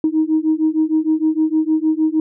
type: beating tone pair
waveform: sine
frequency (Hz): 311.1 / 317.6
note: D#4 / D#4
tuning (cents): 0 / +36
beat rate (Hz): 6.5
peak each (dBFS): -16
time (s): 0.04-2.2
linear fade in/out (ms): 2
effects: tanh soft clip ceiling -7 dBFS